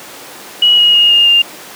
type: tone with pitch steps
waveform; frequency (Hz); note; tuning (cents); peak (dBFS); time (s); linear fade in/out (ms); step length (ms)
sine; 2915 / 2887 / 2858 / 2830 / 2803; F#7 / F#7 / F7 / F7 / F7; -26 / -43 / +39 / +22 / +6; -5; 0.62-1.42; 5; 160
effects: pink hiss -31 dBFS RMS until 1.75 s + high-pass 300 Hz 12 dB/octave